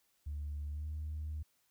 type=tone with pitch glide; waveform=sine; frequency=73.42 to 76.54 Hz; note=D2 to D#2; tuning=0 to -28 cents; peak=-36 dBFS; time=0.26-1.43 s; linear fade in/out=10 ms; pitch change=+72 cents; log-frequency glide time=0.7-0.87 s; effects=tanh soft clip ceiling -34 dBFS + white hiss -75 dBFS RMS until 1.7 s